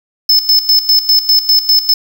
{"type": "tone with tremolo", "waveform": "square", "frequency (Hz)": 5240, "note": "E8", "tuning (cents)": -11, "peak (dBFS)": -6, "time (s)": [0.29, 1.94], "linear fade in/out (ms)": 5, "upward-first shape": "square", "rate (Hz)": 5, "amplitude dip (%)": 75, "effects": ["7-bit"]}